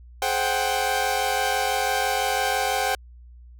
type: tone cluster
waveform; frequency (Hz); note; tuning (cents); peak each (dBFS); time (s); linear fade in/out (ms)
sawtooth; 423.6 / 524 / 741 / 787; G#4 / C5 / F#5 / G5; +34 / +2 / +2 / +7; -28 / -25 / -23 / -21; 0.22-2.95; 2
effects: added 60 Hz sine -43 dBFS peak until 3.59 s